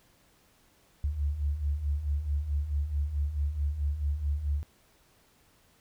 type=beating tone pair; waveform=sine; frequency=69.3 / 73.9 Hz; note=C#2 / D2; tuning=0 / +11 cents; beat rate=4.6 Hz; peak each=-34 / -28 dBFS; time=1.04-4.63 s; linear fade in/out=0 ms; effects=pink hiss -64 dBFS RMS until 5.8 s